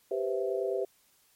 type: chord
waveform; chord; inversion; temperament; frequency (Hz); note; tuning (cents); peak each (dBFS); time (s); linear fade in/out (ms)
sine; C major seventh; second; equal; 392 / 493.9 / 523.3 / 659.3; G4 / B4 / C5 / E5; 0 / 0 / 0 / 0; -31 / -35 / -34 / -36; 0.11-0.85; 5
effects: white hiss -66 dBFS RMS until 1.35 s + MP3 64 kbps